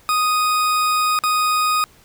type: tone with dropouts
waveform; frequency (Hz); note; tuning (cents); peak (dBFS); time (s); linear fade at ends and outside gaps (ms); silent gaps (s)
40% pulse; 1244.5; D#6; 0; -15; 0.09-1.84; 0; 1.189-1.237
effects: pink hiss -51 dBFS RMS until 2.04 s